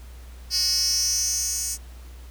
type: tone with high-pass filter sweep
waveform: 10% pulse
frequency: 367.5 Hz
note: F#4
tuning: 12 cents flat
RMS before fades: -24 dBFS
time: 0.5-1.78 s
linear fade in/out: 50 ms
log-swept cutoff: 4800 to 7300 Hz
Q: 6.4
effects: added 61 Hz sine -39 dBFS peak until 2.3 s + pink hiss -52 dBFS RMS until 2.3 s